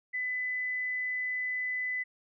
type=tone; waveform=sine; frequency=2004 Hz; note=B6; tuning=25 cents sharp; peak=-30 dBFS; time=0.13-2.04 s; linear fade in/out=20 ms; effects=none